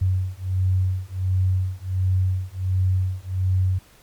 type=beating tone pair; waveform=sine; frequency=92.5 / 93.9 Hz; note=F#2 / F#2; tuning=0 / +26 cents; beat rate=1.4 Hz; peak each=-22 dBFS; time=0.01-3.79 s; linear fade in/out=10 ms; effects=pink hiss -53 dBFS RMS until 4.02 s + MP3 96 kbps